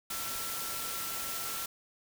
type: tone in noise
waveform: sine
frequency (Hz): 1347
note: E6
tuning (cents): +37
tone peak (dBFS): -44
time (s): 0.1-1.66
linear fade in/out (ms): 5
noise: white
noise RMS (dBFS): -37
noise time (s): 0.1-1.66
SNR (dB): -10
effects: none